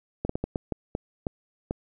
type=slowing click train; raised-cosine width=2 ms; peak=-14 dBFS; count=9; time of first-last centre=0.25-1.709 s; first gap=44 ms; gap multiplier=1.39; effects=none

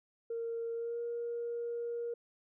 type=tone with pitch glide; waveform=sine; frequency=461.8 to 471.5 Hz; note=A#4 to A#4; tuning=-16 to +20 cents; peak=-34 dBFS; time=0.3-2.14 s; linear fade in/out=5 ms; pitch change=+36 cents; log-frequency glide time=0.73-1 s; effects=tanh soft clip ceiling -30 dBFS

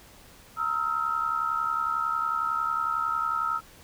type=tone cluster; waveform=sine; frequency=924 / 1286 / 1357 Hz; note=A#5 / E6 / E6; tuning=-16 / -43 / +50 cents; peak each=-36 / -27 / -29 dBFS; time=0.56-3.61 s; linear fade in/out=50 ms; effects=pink hiss -52 dBFS RMS until 3.83 s

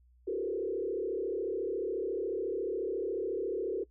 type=tone with frequency modulation; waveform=sine; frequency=415.3 Hz; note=G#4; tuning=in tune; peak=-30 dBFS; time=0.27-3.84 s; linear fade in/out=10 ms; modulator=34.1 Hz; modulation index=1.9; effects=noise-tail reverb RT60 0.1 s tail -19 dB re dry + added 61 Hz sine -60 dBFS peak until 3.9 s

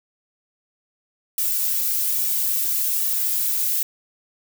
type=noise with flanger; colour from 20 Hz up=violet; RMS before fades=-22 dBFS; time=1.38-3.83 s; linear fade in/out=2 ms; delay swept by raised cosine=1.9 to 2.89 ms; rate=1.2 Hz; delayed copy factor=-0.95; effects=none

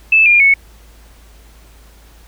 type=tone with pitch steps; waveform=sine; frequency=2626 / 2408 / 2208 Hz; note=E7 / D7 / C#7; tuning=-7 / +43 / -7 cents; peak=-6 dBFS; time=0.12-0.54 s; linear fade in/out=5 ms; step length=140 ms; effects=added 54 Hz sine -41 dBFS peak until 2.27 s + pink hiss -48 dBFS RMS until 2.27 s

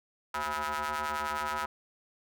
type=ring-modulated tone; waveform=sawtooth; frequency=151.3 Hz; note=D#3; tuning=48 cents flat; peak=-24 dBFS; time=0.34-1.66 s; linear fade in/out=5 ms; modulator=1130 Hz; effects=none

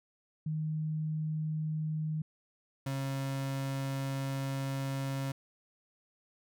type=tone pair in turn; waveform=sine / 35% pulse; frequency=155.56 / 135.95 Hz; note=D#3 / C#3; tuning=0 / -33 cents; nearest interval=major second; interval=233 cents; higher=first; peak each=-31 / -31 dBFS; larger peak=neither; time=0.46-2.22 / 2.86-5.32 s; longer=second; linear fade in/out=5 ms; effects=none

